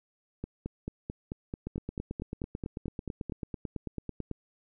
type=two click trains; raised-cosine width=3 ms; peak=-22 / -22 dBFS; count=14 / 25; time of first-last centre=0.44-3.297 / 1.67-4.313 s; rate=4.55 / 9.08 Hz; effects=none